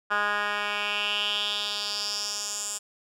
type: tone with band-pass filter sweep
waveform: 10% pulse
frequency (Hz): 206.4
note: G#3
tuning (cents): -10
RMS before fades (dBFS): -29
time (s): 0.1-2.79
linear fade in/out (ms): 20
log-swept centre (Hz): 1500 to 7800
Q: 3.7
effects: none